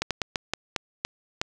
slowing click train, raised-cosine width 0.2 ms, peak -8 dBFS, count 8, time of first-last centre 0.02-1.415 s, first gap 87 ms, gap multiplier 1.27, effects none

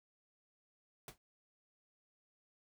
pink noise with exponential decay, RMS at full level -45 dBFS, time 1.08-1.18 s, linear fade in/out 1 ms, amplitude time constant 21 ms, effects none

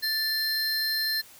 square tone pair together, 1760 / 4176 Hz, A6 / C8, 0 / -4 cents, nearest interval octave + minor third, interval 1496 cents, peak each -31 / -27 dBFS, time 0.02-1.22 s, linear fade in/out 20 ms, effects white hiss -51 dBFS RMS until 1.39 s

